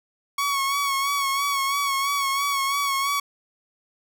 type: tone with vibrato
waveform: sawtooth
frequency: 1113 Hz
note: C#6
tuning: 7 cents sharp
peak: -18 dBFS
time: 0.38-3.2 s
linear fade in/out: 5 ms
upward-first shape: sine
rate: 3 Hz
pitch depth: 40 cents each way
effects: none